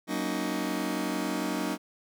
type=chord; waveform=sawtooth; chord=D# minor seventh; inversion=first; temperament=just; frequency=186.68 / 233.3 / 280 / 311.1 Hz; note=F#3 / A#3 / C#4 / D#4; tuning=+16 / +2 / +18 / 0 cents; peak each=-31 / -31 / -30 / -29 dBFS; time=0.07-1.78 s; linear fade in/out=50 ms; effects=none